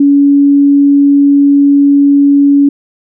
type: tone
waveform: sine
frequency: 282.7 Hz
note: C#4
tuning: 34 cents sharp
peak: -3 dBFS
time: 0-2.69 s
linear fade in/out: 5 ms
effects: none